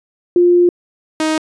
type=tone pair in turn; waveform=sine / sawtooth; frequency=351.9 / 313.5 Hz; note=F4 / D#4; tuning=+13 / +13 cents; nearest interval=major second; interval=200 cents; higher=first; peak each=-7 / -10 dBFS; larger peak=first; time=0.36-0.69 / 1.2-1.38 s; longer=first; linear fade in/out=2 ms; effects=resampled to 22050 Hz